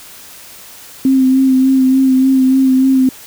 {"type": "tone with vibrato", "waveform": "sine", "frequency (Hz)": 263, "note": "C4", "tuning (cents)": 9, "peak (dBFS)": -7, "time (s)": [1.05, 3.09], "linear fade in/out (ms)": 2, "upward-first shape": "sine", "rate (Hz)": 3.4, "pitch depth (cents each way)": 25, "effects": ["white hiss -36 dBFS RMS until 3.26 s"]}